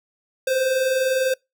square tone pair together, 504 / 524 Hz, B4 / C5, +35 / +2 cents, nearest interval minor second, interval 67 cents, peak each -28 / -20 dBFS, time 0.47-1.34 s, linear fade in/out 5 ms, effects noise-tail reverb RT60 0.2 s tail -25 dB re dry

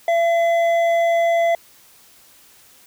sine tone with hard clipping, 676 Hz, E5, 43 cents sharp, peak -16 dBFS, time 0.08-1.55 s, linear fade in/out 2 ms, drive 7 dB, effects white hiss -50 dBFS RMS until 2.86 s

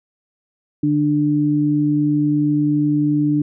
sine tone pair together, 148.1 / 296.2 Hz, D3 / D4, +15 / +15 cents, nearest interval octave, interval 1200 cents, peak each -20 / -15 dBFS, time 0.83-3.42 s, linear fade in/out 5 ms, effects none

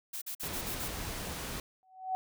blue noise bursts, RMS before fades -39 dBFS, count 6, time 0.13-0.883 s, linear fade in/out 10 ms, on 88 ms, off 45 ms
pink noise, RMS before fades -39 dBFS, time 0.43-1.6 s, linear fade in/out 2 ms
sine tone with exponential growth, 752 Hz, F#5, 28 cents sharp, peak -27 dBFS, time 1.83-2.15 s, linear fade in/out 0 ms, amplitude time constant 68 ms
effects none

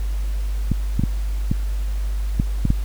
clicks, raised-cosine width 5 ms, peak -5 dBFS, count 7, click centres 0.717 / 0.995 / 1.037 / 1.515 / 2.399 / 2.653 / 2.704 s, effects added 50 Hz sine -20 dBFS peak until 2.84 s + pink hiss -43 dBFS RMS until 2.84 s

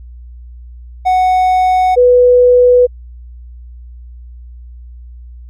triangle / sine tone pair in turn, 740 / 493.9 Hz, F#5 / B4, 0 / 0 cents, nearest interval perfect fifth, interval 700 cents, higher first, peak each -6 / -4 dBFS, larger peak second, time 1.05-1.96 / 1.96-2.87 s, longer neither, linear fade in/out 20 ms, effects added 60 Hz sine -30 dBFS peak until 5.49 s

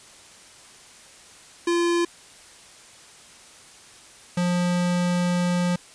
square tone pair in turn, 343.6 / 177.04 Hz, F4 / F3, -28 / +24 cents, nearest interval major seventh, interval 1148 cents, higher first, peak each -20 / -21 dBFS, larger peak first, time 1.67-2.05 / 4.37-5.76 s, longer second, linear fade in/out 5 ms, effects white hiss -48 dBFS RMS until 5.94 s + resampled to 22050 Hz

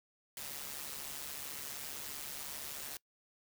white noise with amplitude modulation, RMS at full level -41 dBFS, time 0.37-2.97 s, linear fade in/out 2 ms, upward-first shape sine, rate 143 Hz, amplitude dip 65%, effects noise-tail reverb RT60 0.1 s tail -23 dB re dry

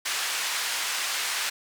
pink band-pass noise, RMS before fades -29 dBFS, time 0.05-1.5 s, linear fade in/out 10 ms, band 1400 to 9800 Hz, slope 12 dB/octave, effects none

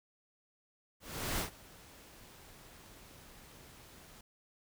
pink noise with ADSR envelope, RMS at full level -34 dBFS, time 1-4.21 s, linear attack 390 ms, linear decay 110 ms, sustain -22 dB, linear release 4 ms, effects none

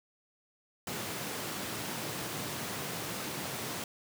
pink high-pass noise, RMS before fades -38 dBFS, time 0.87-3.84 s, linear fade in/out 2 ms, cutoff 110 Hz, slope 24 dB/octave, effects none

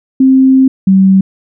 sine tone pair in turn, 263.7 / 191.6 Hz, C4 / G3, +14 / -39 cents, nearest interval tritone, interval 553 cents, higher first, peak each -3 dBFS, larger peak neither, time 0.2-0.68 / 0.87-1.21 s, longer first, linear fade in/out 5 ms, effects none

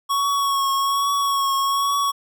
square tone with vibrato, 1108.7 Hz, C#6, in tune, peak -19 dBFS, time 0.09-2.12 s, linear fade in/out 20 ms, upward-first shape triangle, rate 1.2 Hz, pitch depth 30 cents each way, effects none

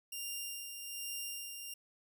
10% pulse tone with tremolo, 2794 Hz, F7, in tune, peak -30 dBFS, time 0.12-1.74 s, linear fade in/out 5 ms, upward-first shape sine, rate 1.2 Hz, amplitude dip 45%, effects none

